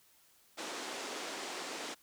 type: band-pass noise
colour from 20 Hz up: pink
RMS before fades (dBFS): -42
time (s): 0.57-1.95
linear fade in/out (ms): 20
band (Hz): 290 to 8100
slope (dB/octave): 24
effects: white hiss -66 dBFS RMS until 2.02 s